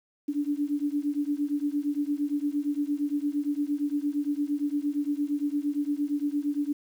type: beating tone pair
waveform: sine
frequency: 286.9 / 295.6 Hz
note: D4 / D4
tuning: -40 / +11 cents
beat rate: 8.7 Hz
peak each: -28 / -29 dBFS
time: 0.28-6.73 s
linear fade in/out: 10 ms
effects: 9-bit